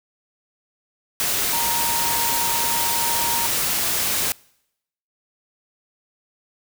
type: tone in noise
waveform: sine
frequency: 932.3 Hz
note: A#5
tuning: in tune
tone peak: -25 dBFS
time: 1.53-3.46 s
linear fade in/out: 0 ms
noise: white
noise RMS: -22 dBFS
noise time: 1.2-4.32 s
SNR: -6 dB
effects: noise-tail reverb RT60 0.8 s tail -25 dB re dry